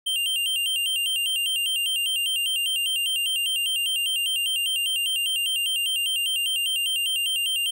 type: tone with vibrato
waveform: square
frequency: 2960 Hz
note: F#7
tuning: in tune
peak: -23 dBFS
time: 0.06-7.71 s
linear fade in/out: 10 ms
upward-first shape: square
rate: 5 Hz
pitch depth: 98 cents each way
effects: none